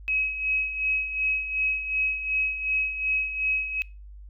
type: tone with tremolo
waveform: sine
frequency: 2553 Hz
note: D#7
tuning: 44 cents sharp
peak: -21 dBFS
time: 0.08-3.82 s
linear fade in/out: 0 ms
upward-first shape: sine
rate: 2.7 Hz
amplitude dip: 65%
effects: noise-tail reverb RT60 0.3 s tail -23 dB re dry + added 50 Hz sine -41 dBFS peak until 4.29 s